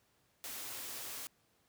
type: band-stop noise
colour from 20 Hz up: white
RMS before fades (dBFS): -44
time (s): 0.44-1.27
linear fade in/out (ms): 0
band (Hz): 140 to 210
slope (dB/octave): 96
effects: pink hiss -73 dBFS RMS until 1.68 s + high-pass 80 Hz 12 dB/octave